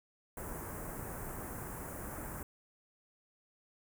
pink band-stop noise, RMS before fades -43 dBFS, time 0.37-2.43 s, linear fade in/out 2 ms, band 1700 to 8400 Hz, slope 24 dB/octave, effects none

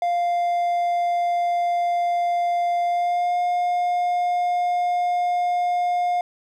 triangle tone with pitch glide, 698.5 to 710.3 Hz, F5 to F5, 0 to +29 cents, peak -17 dBFS, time 0.02-6.21 s, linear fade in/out 2 ms, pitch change +29 cents, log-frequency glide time 2.84-3.39 s, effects none

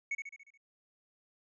triangle tone with echo, 2217 Hz, C#7, in tune, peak -30 dBFS, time 0.11-0.15 s, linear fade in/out 5 ms, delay 71 ms, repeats 6, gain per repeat -5 dB, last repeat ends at 0.576 s, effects resampled to 22050 Hz

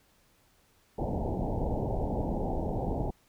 pink low-pass noise, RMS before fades -31 dBFS, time 0.98-3.11 s, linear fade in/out 10 ms, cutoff 890 Hz, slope 96 dB/octave, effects pink hiss -66 dBFS RMS until 3.28 s

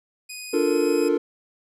15% pulse tone with pitch glide, 2489 to 2522 Hz, D#7 to D#7, 0 to +23 cents, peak -27 dBFS, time 0.29-1.09 s, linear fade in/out 10 ms, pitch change +23 cents, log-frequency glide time 0.63-0.75 s
triangle chord, Bb major seventh, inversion first, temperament equal, 293.7 / 349.2 / 440 / 466.2 Hz, D4 / F4 / A4 / Bb4, 0 / 0 / 0 / 0 cents, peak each -22 dBFS, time 0.53-1.18 s, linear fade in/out 10 ms
effects none

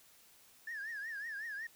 sine tone with vibrato, 1734 Hz, A6, 26 cents flat, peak -38 dBFS, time 0.67-1.67 s, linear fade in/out 5 ms, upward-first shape triangle, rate 5.4 Hz, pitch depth 160 cents each way, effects tanh soft clip ceiling -37 dBFS + white hiss -63 dBFS RMS until 1.75 s

